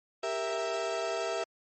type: chord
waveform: 35% pulse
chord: E diminished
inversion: first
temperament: equal with one note detuned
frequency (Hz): 394.3 / 466.2 / 659.3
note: G4 / Bb4 / E5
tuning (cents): +10 / 0 / 0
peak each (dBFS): -35 / -35 / -31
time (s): 0.23-1.44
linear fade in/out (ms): 5
effects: MP3 32 kbps